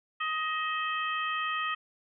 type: harmonic tone with a mistuned harmonic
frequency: 627 Hz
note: D#5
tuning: 13 cents sharp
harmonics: 2 / 3 / 4 / 5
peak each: -31 / -35 / -37 / -39 dBFS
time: 0.2-1.75 s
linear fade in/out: 10 ms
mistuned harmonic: 4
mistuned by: +49 cents
effects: none